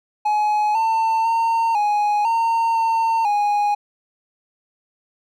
triangle tone with pitch steps, 843 / 897 / 913 / 832 / 915 / 907 / 826 Hz, G#5 / A5 / A#5 / G#5 / A#5 / A#5 / G#5, +26 / +33 / -36 / +3 / -32 / -48 / -10 cents, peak -14 dBFS, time 0.25-3.75 s, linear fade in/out 10 ms, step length 500 ms, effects none

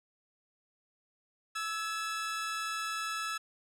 sawtooth tone pair together, 1315 / 1693 Hz, E6 / G#6, -5 / +33 cents, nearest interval major third, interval 438 cents, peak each -31 / -36 dBFS, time 1.55-3.38 s, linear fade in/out 10 ms, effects low-pass 10000 Hz 12 dB/octave

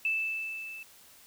sine tone with level ramp, 2637 Hz, E7, in tune, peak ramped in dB -25 to -41 dBFS, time 0.05-0.83 s, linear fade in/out 2 ms, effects white hiss -56 dBFS RMS until 1.26 s

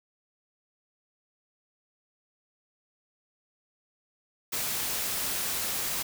white noise, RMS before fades -31 dBFS, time 4.52-6.03 s, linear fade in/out 10 ms, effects none

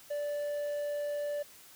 triangle tone, 584 Hz, D5, 10 cents flat, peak -30 dBFS, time 0.1-1.43 s, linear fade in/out 10 ms, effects white hiss -55 dBFS RMS until 1.75 s

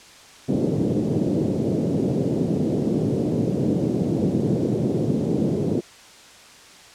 pink band-pass noise, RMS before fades -22 dBFS, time 0.48-5.81 s, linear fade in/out 20 ms, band 130 to 450 Hz, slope 24 dB/octave, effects white hiss -46 dBFS RMS until 6.94 s + low-pass 7000 Hz 12 dB/octave

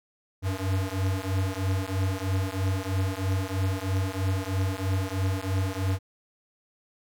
square beating tone pair, 93.7 / 96.8 Hz, F#2 / G2, +22 / -21 cents, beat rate 3.1 Hz, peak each -29 dBFS, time 0.42-5.99 s, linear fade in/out 50 ms, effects none

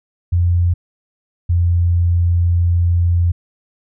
sine tone pair in turn, 87.31 / 86.61 Hz, F2 / F2, 0 / -14 cents, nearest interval unison, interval 14 cents, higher first, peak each -11 dBFS, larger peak neither, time 0.32-0.74 / 1.49-3.32 s, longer second, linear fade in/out 10 ms, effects none

